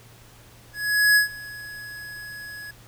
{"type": "tone with ADSR envelope", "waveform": "square", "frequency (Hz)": 1681, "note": "G#6", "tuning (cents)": 20, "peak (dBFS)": -14, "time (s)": [0.73, 2.71], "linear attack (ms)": 430, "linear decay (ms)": 120, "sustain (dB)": -22, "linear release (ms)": 4, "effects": ["added 116 Hz sine -51 dBFS peak until 2.87 s", "pink hiss -51 dBFS RMS until 2.87 s"]}